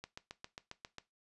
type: click train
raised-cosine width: 0.2 ms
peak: -27 dBFS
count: 8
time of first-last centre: 0.04-0.983 s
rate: 7.42 Hz
effects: noise-tail reverb RT60 0.2 s tail -17 dB re dry + resampled to 24000 Hz